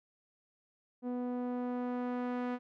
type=tone with low-pass filter sweep; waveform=sawtooth; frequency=246.9 Hz; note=B3; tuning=in tune; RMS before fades=-36 dBFS; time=1.02-2.59 s; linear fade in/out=50 ms; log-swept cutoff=580 to 1800 Hz; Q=0.76; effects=none